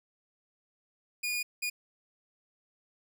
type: tone bursts at uneven times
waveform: sawtooth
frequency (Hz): 2444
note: D#7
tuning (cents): -32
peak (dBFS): -27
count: 2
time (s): 1.23-1.43 / 1.62-1.7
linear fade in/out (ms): 10
effects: none